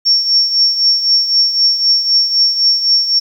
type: tone with tremolo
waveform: sine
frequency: 5480 Hz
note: F8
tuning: 34 cents flat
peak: -6 dBFS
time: 0.05-3.2 s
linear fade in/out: 20 ms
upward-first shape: triangle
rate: 3.9 Hz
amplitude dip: 70%
effects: 7-bit